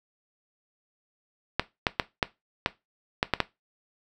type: clicks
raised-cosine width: 0.3 ms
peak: -5 dBFS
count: 8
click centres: 1.596 / 1.868 / 1.998 / 2.228 / 2.661 / 3.229 / 3.337 / 3.403 s
effects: noise-tail reverb RT60 0.2 s tail -17 dB re dry